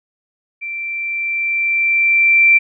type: tone with level ramp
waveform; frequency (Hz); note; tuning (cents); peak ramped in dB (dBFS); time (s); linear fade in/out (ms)
sine; 2349; D7; 0; -23 to -6; 0.61-2.59; 20
effects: none